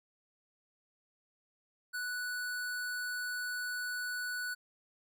square tone, 1480 Hz, F#6, in tune, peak -36 dBFS, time 1.93-4.55 s, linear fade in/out 20 ms, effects none

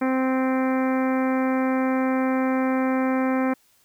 harmonic tone, 260.8 Hz, C4, 5 cents flat, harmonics 1 / 2 / 3 / 4 / 5 / 6 / 7 / 8 / 9, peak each -21 / -27 / -31 / -33 / -35 / -37 / -38 / -39 / -40 dBFS, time 0.01-3.54 s, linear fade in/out 10 ms, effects white hiss -61 dBFS RMS until 3.84 s

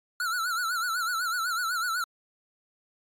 square tone with vibrato, 1396.9 Hz, F6, in tune, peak -27 dBFS, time 0.2-2.04 s, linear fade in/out 2 ms, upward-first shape sine, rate 8 Hz, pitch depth 110 cents each way, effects MP3 64 kbps

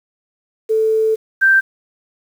sine tone pair in turn, 440 / 1568 Hz, A4 / G6, 0 / 0 cents, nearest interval octave + minor seventh, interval 2200 cents, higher second, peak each -12 / -8 dBFS, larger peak second, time 0.69-1.16 / 1.41-1.61 s, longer first, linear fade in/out 20 ms, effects 7-bit

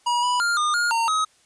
square tone with pitch steps, 963 / 984 / 1402 / 1217 / 1423 / 917 / 1268 Hz, B5 / B5 / F6 / D#6 / F6 / A#5 / D#6, -44 / -7 / +6 / -39 / +32 / -29 / +32 cents, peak -20 dBFS, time 0.06-1.25 s, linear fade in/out 10 ms, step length 170 ms, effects white hiss -59 dBFS RMS until 1.45 s + resampled to 22050 Hz

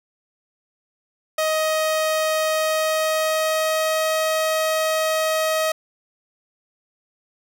sawtooth tone with pitch glide, 628 to 632.4 Hz, D#5 to D#5, +16 to +28 cents, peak -15 dBFS, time 1.38-5.72 s, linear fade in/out 5 ms, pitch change +12 cents, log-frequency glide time 2.48-4.09 s, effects none

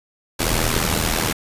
pink noise with amplitude modulation, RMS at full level -17 dBFS, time 0.39-1.33 s, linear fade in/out 10 ms, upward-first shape sine, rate 80.6 Hz, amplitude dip 75%, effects resampled to 32000 Hz

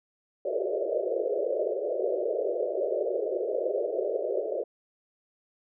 white band-pass noise, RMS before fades -29 dBFS, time 0.45-4.64 s, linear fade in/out 5 ms, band 360 to 630 Hz, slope 96 dB/octave, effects none

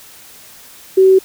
sine tone, 380 Hz, F#4, 46 cents sharp, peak -5 dBFS, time 0.97-1.19 s, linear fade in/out 10 ms, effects white hiss -40 dBFS RMS until 1.24 s

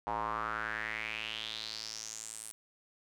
square tone with band-pass filter sweep, 55.1 Hz, A1, 3 cents sharp, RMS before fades -39 dBFS, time 0.07-2.52 s, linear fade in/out 0 ms, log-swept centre 870 to 9700 Hz, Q 5, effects none

